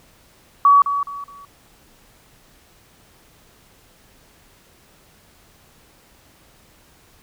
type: tone with echo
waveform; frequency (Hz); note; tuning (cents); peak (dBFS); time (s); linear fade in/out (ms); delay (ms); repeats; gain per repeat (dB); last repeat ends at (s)
sine; 1134; C#6; +39; -8; 0.65-0.82; 2; 210; 3; -10; 1.45
effects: pink hiss -53 dBFS RMS until 7.22 s